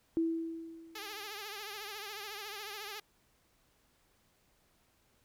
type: tone with exponential decay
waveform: sine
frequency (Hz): 328.5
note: E4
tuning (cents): -6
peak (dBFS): -26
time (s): 0.17-1.32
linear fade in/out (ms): 0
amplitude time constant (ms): 250
type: tone with vibrato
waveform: 5% pulse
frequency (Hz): 415.3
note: G#4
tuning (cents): 0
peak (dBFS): -30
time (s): 0.95-3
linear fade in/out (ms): 5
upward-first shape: triangle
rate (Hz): 14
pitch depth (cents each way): 110
effects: pink hiss -71 dBFS RMS until 5.24 s